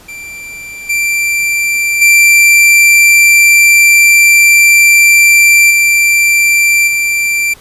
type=tone with level steps; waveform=45% pulse; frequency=2353 Hz; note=D7; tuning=3 cents sharp; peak=-24 / -10 / -3 / -6 / -10 dBFS; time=0.08-7.54 s; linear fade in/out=10 ms; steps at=0.89 / 2.01 / 5.7 / 6.87 s; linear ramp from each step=10 ms; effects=pink hiss -40 dBFS RMS until 7.6 s + resampled to 32000 Hz